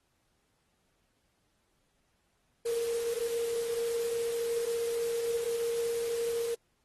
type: tone in noise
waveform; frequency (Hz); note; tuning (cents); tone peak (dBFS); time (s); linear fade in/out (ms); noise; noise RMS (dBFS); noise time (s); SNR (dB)
sine; 466.2; A#4; 0; -29; 2.65-6.55; 10; white; -43; 2.65-6.55; +11
effects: pink hiss -75 dBFS RMS until 6.84 s + AAC 32 kbps